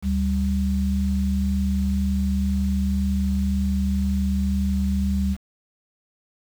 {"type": "tone pair together", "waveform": "sine", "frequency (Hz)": [73.04, 195], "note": ["D2", "G3"], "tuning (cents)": [-9, -9], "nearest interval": "octave + perfect fourth", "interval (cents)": 1700, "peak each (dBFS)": -22, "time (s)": [0.02, 5.37], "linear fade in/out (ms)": 50, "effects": ["7-bit"]}